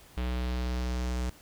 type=tone with low-pass filter sweep; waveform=square; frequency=61.9 Hz; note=B1; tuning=5 cents sharp; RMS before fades=-31 dBFS; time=0.17-1.3 s; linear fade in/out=5 ms; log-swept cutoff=3300 to 7800 Hz; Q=1.6; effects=pink hiss -55 dBFS RMS until 1.41 s